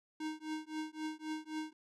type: tone with tremolo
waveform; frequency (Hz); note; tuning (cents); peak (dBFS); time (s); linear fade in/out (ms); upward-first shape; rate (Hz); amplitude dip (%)
square; 311.1; D#4; 0; -36; 0.2-1.73; 5; triangle; 3.8; 100
effects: low-pass 7000 Hz 12 dB/octave